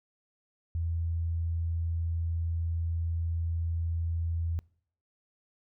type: tone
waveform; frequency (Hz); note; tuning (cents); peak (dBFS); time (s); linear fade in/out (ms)
sine; 83.3; E2; +19; -28; 0.75-4.59; 0
effects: noise-tail reverb RT60 0.6 s tail -25 dB re dry